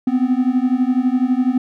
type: beating tone pair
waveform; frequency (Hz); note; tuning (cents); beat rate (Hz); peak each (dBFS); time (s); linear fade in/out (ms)
triangle; 247.8 / 259.8; B3 / C4; +6 / -12; 12; -15; 0.07-1.58; 5
effects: none